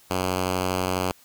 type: tone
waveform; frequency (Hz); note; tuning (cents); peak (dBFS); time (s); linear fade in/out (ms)
5% pulse; 92.2; F#2; -6; -12; 0.1-1.12; 10
effects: white hiss -55 dBFS RMS until 1.24 s